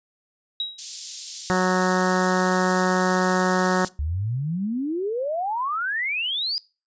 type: tone with exponential decay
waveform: sine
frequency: 3839 Hz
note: B7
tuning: 50 cents flat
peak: -21 dBFS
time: 0.6-0.89 s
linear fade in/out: 2 ms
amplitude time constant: 62 ms
type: high-pass noise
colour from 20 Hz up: pink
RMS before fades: -33 dBFS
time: 0.78-3.89 s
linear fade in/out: 10 ms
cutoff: 4100 Hz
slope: 24 dB/octave
type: harmonic tone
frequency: 184.1 Hz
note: F#3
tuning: 8 cents flat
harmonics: 1 / 2 / 3 / 4 / 5 / 6 / 7 / 8 / 9 / 10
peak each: -22 / -25 / -27 / -28 / -29 / -30 / -30 / -31 / -32 / -32 dBFS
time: 1.5-3.85 s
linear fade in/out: 0 ms
type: exponential sweep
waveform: sine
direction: up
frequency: 69.3 to 4978 Hz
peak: -23 dBFS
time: 3.99-6.58 s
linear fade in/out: 0 ms
effects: noise-tail reverb RT60 0.3 s tail -21 dB re dry + resampled to 16000 Hz